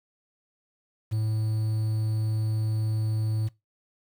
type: tone with quantisation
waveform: triangle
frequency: 109.1 Hz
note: A2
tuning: 14 cents flat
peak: -22 dBFS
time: 1.11-3.49 s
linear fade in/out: 20 ms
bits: 8
effects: noise-tail reverb RT60 0.2 s tail -20 dB re dry